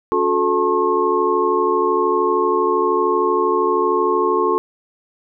sine tone cluster, 281.5 / 362.6 / 435.5 / 880 / 1079 Hz, C#4 / F#4 / A4 / A5 / C#6, +27 / -35 / -18 / 0 / -47 cents, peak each -27 / -19 / -19 / -26 / -19 dBFS, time 0.12-4.58 s, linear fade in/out 0 ms, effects none

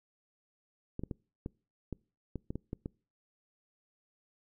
clicks, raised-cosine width 3 ms, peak -24 dBFS, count 10, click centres 0.994 / 1.036 / 1.112 / 1.461 / 1.927 / 2.357 / 2.505 / 2.556 / 2.731 / 2.859 s, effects noise-tail reverb RT60 0.4 s tail -26 dB re dry

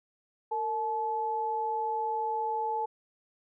sine tone pair together, 457.2 / 863 Hz, A#4 / A5, -34 / -34 cents, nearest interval major seventh, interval 1100 cents, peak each -35 / -29 dBFS, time 0.51-2.86 s, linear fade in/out 10 ms, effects none

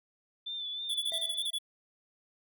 sine tone with vibrato, 3524 Hz, A7, 2 cents sharp, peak -35 dBFS, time 0.46-1.47 s, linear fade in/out 10 ms, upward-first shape sine, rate 3.2 Hz, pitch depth 42 cents each way
square tone bursts, 3429 Hz, A7, 45 cents flat, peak -31 dBFS, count 9, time 0.89-1.587 s, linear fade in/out 10 ms, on 57 ms, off 23 ms
square tone with exponential decay, 659.3 Hz, E5, in tune, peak -40 dBFS, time 1.12-1.58 s, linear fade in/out 0 ms, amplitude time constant 98 ms
effects none

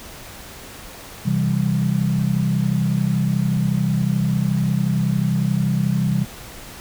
sine chord, C major, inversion none, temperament equal, 130.81 / 164.81 / 196 Hz, C3 / E3 / G3, 0 / 0 / 0 cents, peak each -21 dBFS, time 1.25-6.25 s, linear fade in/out 10 ms, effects pink hiss -38 dBFS RMS until 6.8 s

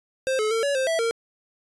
square tone with pitch steps, 526 / 430.5 / 452.4 / 566 / 525 / 656 / 459.6 Hz, C5 / A4 / A4 / C#5 / C5 / E5 / A#4, +9 / -38 / +48 / +36 / +6 / -9 / -25 cents, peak -22 dBFS, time 0.27-1.11 s, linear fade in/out 0 ms, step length 120 ms, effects resampled to 24000 Hz

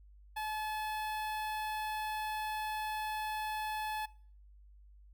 sawtooth tone with notch filter, 860 Hz, A5, 40 cents flat, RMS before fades -38 dBFS, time 0.36-4.06 s, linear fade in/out 10 ms, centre 6600 Hz, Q 0.96, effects noise-tail reverb RT60 0.5 s tail -22 dB re dry + added 50 Hz sine -55 dBFS peak until 5.13 s

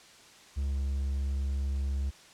triangle tone with pitch glide, 69.3 to 68.58 Hz, C#2 to C#2, 0 to -18 cents, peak -26 dBFS, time 0.56-2.11 s, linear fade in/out 20 ms, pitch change -18 cents, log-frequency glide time 0.68-0.75 s, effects white hiss -54 dBFS RMS until 2.33 s + low-pass 7000 Hz 12 dB/octave

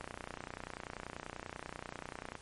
click train, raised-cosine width 0.5 ms, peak -26 dBFS, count 72, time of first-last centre 0.01-2.353 s, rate 30.3 Hz, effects pink hiss -56 dBFS RMS until 2.41 s + MP3 48 kbps

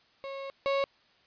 35% pulse tone pair in turn, 547 / 551.8 Hz, C#5 / C#5, -23 / -8 cents, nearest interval unison, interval 15 cents, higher second, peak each -35 / -24 dBFS, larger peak second, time 0.24-0.5 / 0.66-0.84 s, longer first, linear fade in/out 0 ms, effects white hiss -64 dBFS RMS until 1.26 s + resampled to 11025 Hz

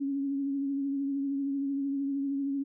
sine tone with vibrato, 277.2 Hz, C#4, in tune, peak -28 dBFS, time 0-2.64 s, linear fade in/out 20 ms, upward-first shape triangle, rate 13 Hz, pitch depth 36 cents each way, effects none

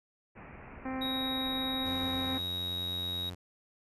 pink low-pass noise, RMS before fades -48 dBFS, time 0.35-2.41 s, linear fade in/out 20 ms, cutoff 2600 Hz, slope 96 dB/octave
harmonic tone, 261.6 Hz, C4, in tune, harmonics 1 / 2 / 3 / 4 / 5 / 6 / 7 / 8 / 9, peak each -35 / -43 / -42 / -46 / -49 / -52 / -49 / -52 / -52 dBFS, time 0.85-2.38 s, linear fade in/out 5 ms
triangle tone, 3798 Hz, A#7, 32 cents sharp, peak -32 dBFS, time 1.01-3.3 s, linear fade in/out 10 ms
sawtooth tone with pitch glide, 89.8 to 89.13 Hz, F2 to F2, +49 to +36 cents, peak -36 dBFS, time 1.85-3.35 s, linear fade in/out 10 ms, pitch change -13 cents, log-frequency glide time 2.14-2.26 s
effects resampled to 32000 Hz

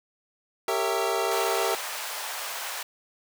25% pulse chord, G diminished seventh, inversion none, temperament equal with one note detuned, 392 / 458.2 / 554.4 / 659.3 Hz, G4 / Bb4 / Db5 / Fb5, 0 / -30 / 0 / 0 cents, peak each -25 / -25 / -31 / -26 dBFS, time 0.68-1.75 s, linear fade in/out 2 ms
pink high-pass noise, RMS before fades -34 dBFS, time 1.31-2.83 s, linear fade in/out 5 ms, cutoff 660 Hz, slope 24 dB/octave
effects none

